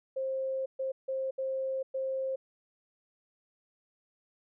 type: tone bursts at uneven times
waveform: sine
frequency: 530 Hz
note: C5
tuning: 22 cents sharp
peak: -30 dBFS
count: 5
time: 0.16-0.66 / 0.79-0.92 / 1.08-1.31 / 1.38-1.83 / 1.94-2.36 s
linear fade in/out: 10 ms
effects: none